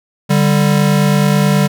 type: tone pair together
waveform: square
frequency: 146.83 / 196.11 Hz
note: D3 / G3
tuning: 0 / +1 cents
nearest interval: perfect fourth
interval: 501 cents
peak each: -13 dBFS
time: 0.29-1.68 s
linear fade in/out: 20 ms
effects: none